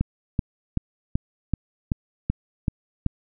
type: click train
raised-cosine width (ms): 5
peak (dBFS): -9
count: 9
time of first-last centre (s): 0.01-3.063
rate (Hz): 2.62
effects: none